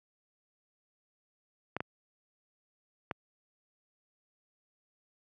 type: clicks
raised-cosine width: 0.5 ms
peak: -18 dBFS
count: 3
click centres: 1.766 / 1.805 / 3.112 s
effects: high-pass 100 Hz 12 dB/octave